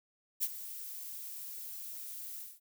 violet noise with ADSR envelope, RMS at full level -30 dBFS, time 0.4-2.6 s, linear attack 31 ms, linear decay 46 ms, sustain -14 dB, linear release 210 ms, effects none

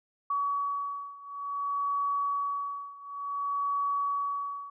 sine beating tone pair, 1132 / 1132.56 Hz, C#6 / C#6, +36 / +37 cents, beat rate 0.56 Hz, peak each -31 / -33 dBFS, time 0.3-4.7 s, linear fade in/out 5 ms, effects none

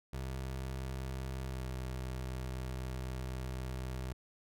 25% pulse tone with pitch glide, 65.41 to 63.95 Hz, C2 to C2, 0 to -39 cents, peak -34 dBFS, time 0.13-4.13 s, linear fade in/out 5 ms, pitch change -39 cents, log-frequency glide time 1.45-1.65 s, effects none

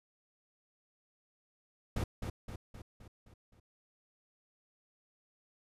brown noise with echo, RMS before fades -33 dBFS, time 1.96-2.04 s, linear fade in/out 5 ms, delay 260 ms, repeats 6, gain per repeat -5 dB, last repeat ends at 3.6 s, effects resampled to 32000 Hz

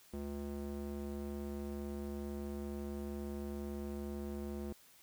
square tone with band-pass filter, 71.1 Hz, C#2, 45 cents sharp, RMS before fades -42 dBFS, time 0.13-4.73 s, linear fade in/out 5 ms, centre 300 Hz, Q 1.2, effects white hiss -63 dBFS RMS until 5.02 s

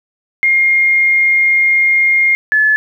sine tone pair in turn, 2128 / 1723.9 Hz, C7 / A6, +29 / -36 cents, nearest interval major third, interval 365 cents, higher first, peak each -8 dBFS, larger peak neither, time 0.43-2.35 / 2.52-2.76 s, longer first, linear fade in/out 0 ms, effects 8-bit

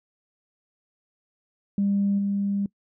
sine tone with level steps, 200 Hz, G3, 35 cents sharp, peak -19 / -22 dBFS, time 1.78-2.66 s, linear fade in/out 2 ms, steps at 2.18 s, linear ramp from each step 10 ms, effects noise-tail reverb RT60 0.1 s tail -23 dB re dry + tanh soft clip ceiling -15 dBFS

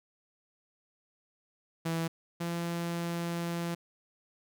sawtooth tone pair in turn, 164.81 / 170.43 Hz, E3 / F3, 0 / -42 cents, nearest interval minor second, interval 58 cents, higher second, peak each -26 / -28 dBFS, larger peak first, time 1.85-2.08 / 2.4-3.75 s, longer second, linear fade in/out 10 ms, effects none

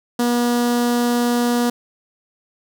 sawtooth tone with notch filter, 240.6 Hz, B3, 45 cents flat, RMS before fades -18 dBFS, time 0.19-1.7 s, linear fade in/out 5 ms, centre 2300 Hz, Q 1.6, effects 9-bit

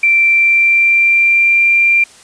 sine tone with pitch glide, 2349 to 2375 Hz, D7 to D7, 0 to +19 cents, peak -7 dBFS, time 0.03-2.04 s, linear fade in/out 5 ms, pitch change +19 cents, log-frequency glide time 0.27-1.67 s, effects white hiss -41 dBFS RMS until 2.23 s + resampled to 22050 Hz

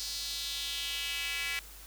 square tone with high-pass filter sweep, 153.2 Hz, D#3, 27 cents flat, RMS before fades -36 dBFS, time 0-1.59 s, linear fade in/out 0 ms, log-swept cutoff 4700 to 2200 Hz, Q 3.1, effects added 50 Hz sine -51 dBFS peak until 1.86 s + white hiss -51 dBFS RMS until 1.86 s

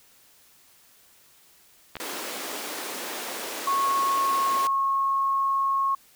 clicks, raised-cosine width 0.3 ms, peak -18 dBFS, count 2, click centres 1.955 / 1.968 s
pink high-pass noise, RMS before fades -34 dBFS, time 2-4.67 s, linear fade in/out 0 ms, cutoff 290 Hz, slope 24 dB/octave
sine tone with pitch glide, 1100 to 1090.5 Hz, C#6 to C#6, -14 to -29 cents, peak -21 dBFS, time 3.67-5.95 s, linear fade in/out 5 ms, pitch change -15 cents, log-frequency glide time 3.82-4.54 s
effects white hiss -57 dBFS RMS until 6.15 s

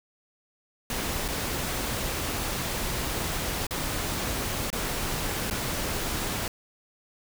pink noise with dropouts, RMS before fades -30 dBFS, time 0.9-6.48 s, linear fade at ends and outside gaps 2 ms, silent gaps 1.281-1.285 / 3.668-3.708 / 4.703-4.728 / 5.501-5.509 s, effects none

